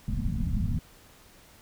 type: low-pass noise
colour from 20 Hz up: pink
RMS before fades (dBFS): -28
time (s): 0.08-0.79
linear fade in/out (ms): 2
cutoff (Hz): 250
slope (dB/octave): 96
effects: pink hiss -55 dBFS RMS until 1.61 s

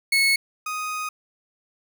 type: tone pair in turn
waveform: 30% pulse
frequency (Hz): 2196 / 1247.9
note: C#7 / D#6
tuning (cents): -17 / +5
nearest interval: minor seventh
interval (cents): 978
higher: first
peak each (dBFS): -14 / -24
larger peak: first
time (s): 0.12-0.36 / 0.66-1.09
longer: second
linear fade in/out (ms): 5
effects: none

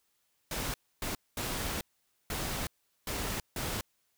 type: noise bursts at uneven times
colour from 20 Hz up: pink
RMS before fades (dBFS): -35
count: 6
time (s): 0.51-0.74 / 1.02-1.15 / 1.37-1.81 / 2.3-2.67 / 3.07-3.4 / 3.56-3.81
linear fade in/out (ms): 2
effects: white hiss -75 dBFS RMS until 4.17 s

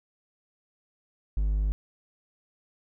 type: tone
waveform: triangle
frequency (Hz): 51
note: G#1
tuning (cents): -31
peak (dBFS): -21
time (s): 1.37-1.72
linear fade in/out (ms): 0
effects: none

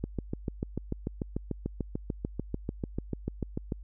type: click train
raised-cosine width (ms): 3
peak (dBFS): -18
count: 26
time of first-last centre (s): 0.04-3.722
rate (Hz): 6.79
effects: added 50 Hz sine -42 dBFS peak until 3.83 s

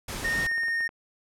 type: noise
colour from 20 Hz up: pink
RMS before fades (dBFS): -34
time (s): 0.08-0.47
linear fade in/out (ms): 5
type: tone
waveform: triangle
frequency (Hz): 1841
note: A#6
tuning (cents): -22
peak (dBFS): -23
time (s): 0.24-0.88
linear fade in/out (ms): 10
type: clicks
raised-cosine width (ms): 0.5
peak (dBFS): -29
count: 11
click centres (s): 0.287 / 0.343 / 0.388 / 0.419 / 0.468 / 0.515 / 0.58 / 0.634 / 0.683 / 0.807 / 0.891
effects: low-pass 12000 Hz 12 dB/octave

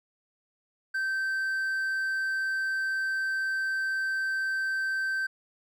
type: tone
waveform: triangle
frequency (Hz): 1554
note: G6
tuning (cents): -16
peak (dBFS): -25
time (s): 0.94-5.27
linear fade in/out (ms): 10
effects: none

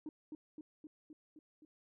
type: tone with echo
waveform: sine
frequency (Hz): 306.5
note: D#4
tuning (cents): -26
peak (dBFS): -39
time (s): 0.06-0.09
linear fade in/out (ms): 2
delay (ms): 260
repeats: 6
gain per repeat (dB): -3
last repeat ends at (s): 1.65
effects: tanh soft clip ceiling -39 dBFS

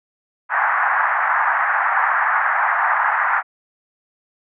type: band-pass noise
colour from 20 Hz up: white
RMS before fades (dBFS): -18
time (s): 0.49-3.43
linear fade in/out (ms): 50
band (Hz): 750 to 1800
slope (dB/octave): 48
effects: none

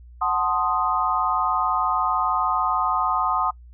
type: chord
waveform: sine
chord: F# diminished seventh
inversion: none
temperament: equal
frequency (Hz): 740 / 880 / 1046.5 / 1244.5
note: F#5 / A5 / C6 / Eb6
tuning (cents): 0 / 0 / 0 / 0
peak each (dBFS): -26 / -27 / -25 / -23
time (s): 0.21-3.51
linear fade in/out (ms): 10
effects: noise-tail reverb RT60 0.1 s tail -23 dB re dry + added 60 Hz sine -42 dBFS peak until 3.73 s

